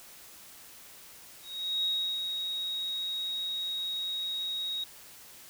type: tone with ADSR envelope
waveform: sine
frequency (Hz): 3781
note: A#7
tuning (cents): +24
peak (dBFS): -26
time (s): 1.42-4.84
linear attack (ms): 420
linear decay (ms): 350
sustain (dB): -5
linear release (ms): 4
effects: white hiss -51 dBFS RMS until 5.49 s